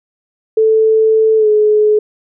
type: tone with pitch glide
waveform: sine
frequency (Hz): 440 to 424.5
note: A4 to G#4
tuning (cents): 0 to +38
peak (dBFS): -7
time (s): 0.57-1.99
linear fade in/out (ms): 5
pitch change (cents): -62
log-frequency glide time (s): 1.37-1.48
effects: none